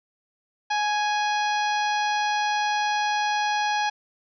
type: harmonic tone with a mistuned harmonic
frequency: 830 Hz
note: G#5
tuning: 1 cent flat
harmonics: 1 / 2 / 3 / 4 / 5 / 6 / 7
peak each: -23 / -29 / -33 / -35 / -37 / -39 / -40 dBFS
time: 0.7-3.9 s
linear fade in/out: 10 ms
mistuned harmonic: 1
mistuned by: +18 cents
effects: none